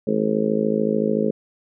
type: harmonic tone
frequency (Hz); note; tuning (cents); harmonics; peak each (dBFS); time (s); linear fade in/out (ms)
53.6; A1; -45; 3 / 4 / 5 / 6 / 7 / 8 / 9 / 10; -31 / -22 / -31 / -28 / -30 / -23 / -29 / -27; 0.07-1.31; 5
effects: none